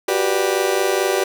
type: chord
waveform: 35% pulse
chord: G major seventh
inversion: third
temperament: just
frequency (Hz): 367.5 / 392 / 490 / 588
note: F#4 / G4 / B4 / D5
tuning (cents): -12 / 0 / -14 / +2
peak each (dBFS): -21 / -19 / -22 / -22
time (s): 0.08-1.24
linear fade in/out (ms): 5
effects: none